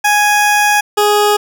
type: tone pair in turn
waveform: 20% pulse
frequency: 831 / 415.5 Hz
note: G#5 / G#4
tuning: +1 / +1 cents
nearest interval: octave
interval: 1200 cents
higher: first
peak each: -4 dBFS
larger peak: neither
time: 0.04-0.81 / 0.97-1.37 s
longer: first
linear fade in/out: 10 ms
effects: none